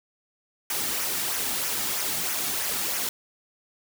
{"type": "noise with flanger", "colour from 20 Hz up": "white", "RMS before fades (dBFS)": -28, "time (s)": [0.7, 3.09], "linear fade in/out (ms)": 2, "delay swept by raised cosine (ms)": [0.23, 2.03], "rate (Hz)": 3.1, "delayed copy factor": -0.5, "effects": []}